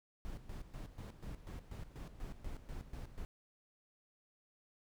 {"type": "noise with tremolo", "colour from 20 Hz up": "brown", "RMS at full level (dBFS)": -45, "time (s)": [0.25, 3.25], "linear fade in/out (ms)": 0, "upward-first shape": "square", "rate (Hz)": 4.1, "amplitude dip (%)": 70, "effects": []}